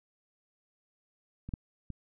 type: clicks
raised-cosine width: 5 ms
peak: -28 / -20 / -27 dBFS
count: 3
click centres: 1.49 / 1.538 / 1.903 s
effects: none